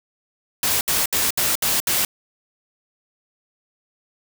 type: noise bursts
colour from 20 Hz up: white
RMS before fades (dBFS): -20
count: 6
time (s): 0.63-2.05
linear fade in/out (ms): 2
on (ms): 180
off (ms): 68
effects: none